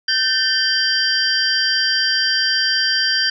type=tone cluster; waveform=sine; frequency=1549 / 1790 / 3134 / 4725 / 5590 Hz; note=G6 / A6 / G7 / D8 / F8; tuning=-21 / +29 / -1 / +10 / +1 cents; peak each=-21 / -24 / -23 / -18 / -27 dBFS; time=0.08-3.3 s; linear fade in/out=5 ms; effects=none